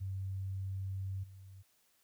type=tone with level steps; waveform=sine; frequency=96 Hz; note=G2; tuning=36 cents flat; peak=-36 / -50 dBFS; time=0-1.63 s; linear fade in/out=20 ms; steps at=1.23 s; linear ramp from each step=10 ms; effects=white hiss -72 dBFS RMS until 2.03 s